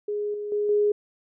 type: tone with level steps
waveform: sine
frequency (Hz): 415.3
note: G#4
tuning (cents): 0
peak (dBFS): -25 / -29 / -22 / -18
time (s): 0.08-0.92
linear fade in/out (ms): 5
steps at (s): 0.34 / 0.52 / 0.69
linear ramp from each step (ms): 2
effects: none